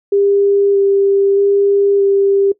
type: tone with vibrato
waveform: sine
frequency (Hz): 398.1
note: G4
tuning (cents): +27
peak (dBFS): -9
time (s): 0.12-2.52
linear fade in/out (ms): 5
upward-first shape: square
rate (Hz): 0.8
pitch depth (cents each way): 10
effects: noise-tail reverb RT60 0.1 s tail -18 dB re dry